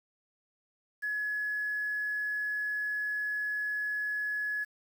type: tone with quantisation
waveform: sine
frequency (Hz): 1694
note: G#6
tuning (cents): +34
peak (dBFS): -30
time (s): 1.02-4.65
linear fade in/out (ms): 20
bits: 9
effects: none